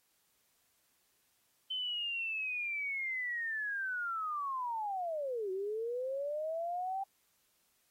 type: linear two-way sweep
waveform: sine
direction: down then up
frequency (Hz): 3075 to 369.1 to 789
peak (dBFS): -34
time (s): 1.7-7.04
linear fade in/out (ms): 10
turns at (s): 5.51
effects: white hiss -74 dBFS RMS until 7.9 s + AAC 48 kbps

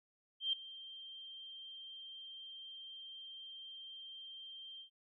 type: tone with ADSR envelope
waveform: sine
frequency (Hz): 3158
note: G7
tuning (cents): +12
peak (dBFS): -30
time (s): 0.4-4.9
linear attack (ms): 130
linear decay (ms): 4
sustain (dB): -18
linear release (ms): 100
effects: none

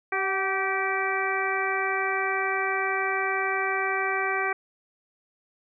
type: harmonic tone with a mistuned harmonic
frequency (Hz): 387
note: G4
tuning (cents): -22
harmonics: 1 / 2 / 3 / 4 / 5 / 6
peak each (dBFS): -31 / -31 / -31 / -31 / -31 / -31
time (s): 0.12-4.53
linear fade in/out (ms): 5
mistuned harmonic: 2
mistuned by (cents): -34
effects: none

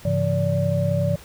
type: tone cluster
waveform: sine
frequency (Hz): 102.3 / 138.1 / 169.2 / 577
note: G#2 / C#3 / E3 / D5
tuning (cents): -26 / -6 / +45 / -31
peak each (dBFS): -24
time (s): 0.05-1.16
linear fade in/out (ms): 5
effects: pink hiss -45 dBFS RMS until 1.24 s

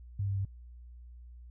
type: tone with pitch steps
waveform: sine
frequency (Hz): 99.7 / 98.67 / 97.65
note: G2 / G2 / G2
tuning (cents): +30 / +12 / -6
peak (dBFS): -29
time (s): 0.19-0.451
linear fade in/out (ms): 5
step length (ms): 87
effects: added 60 Hz sine -47 dBFS peak until 1.5 s

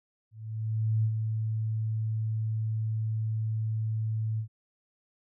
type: tone with ADSR envelope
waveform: sine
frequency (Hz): 110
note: A2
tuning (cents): 0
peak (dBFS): -22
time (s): 0.31-4.48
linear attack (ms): 730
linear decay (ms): 70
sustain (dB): -5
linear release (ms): 91
effects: none

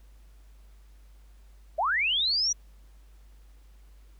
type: linear sweep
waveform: sine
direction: up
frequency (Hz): 570 to 5920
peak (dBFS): -23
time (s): 1.78-2.53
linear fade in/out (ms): 10
effects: added 50 Hz sine -50 dBFS peak until 4.19 s + pink hiss -66 dBFS RMS until 4.19 s

